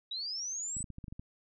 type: linear sweep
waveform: sine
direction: up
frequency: 3785 to 8130 Hz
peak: -35 dBFS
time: 0.11-0.83 s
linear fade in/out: 5 ms
type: clicks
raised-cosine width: 5 ms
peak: -31 dBFS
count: 9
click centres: 0.768 / 0.806 / 0.842 / 0.903 / 0.984 / 1.042 / 1.082 / 1.125 / 1.195 s
effects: none